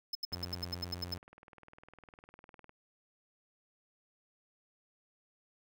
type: tone bursts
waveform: square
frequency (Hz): 5210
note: E8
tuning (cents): -21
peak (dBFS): -34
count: 11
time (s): 0.13-1.142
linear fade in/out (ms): 5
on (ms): 22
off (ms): 77
type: tone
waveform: sawtooth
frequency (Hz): 88.6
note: F2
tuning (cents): +25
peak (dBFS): -38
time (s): 0.32-1.18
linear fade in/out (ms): 5
type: click train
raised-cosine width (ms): 0.5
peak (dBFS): -39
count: 48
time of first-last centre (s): 0.32-2.694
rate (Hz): 19.8
effects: none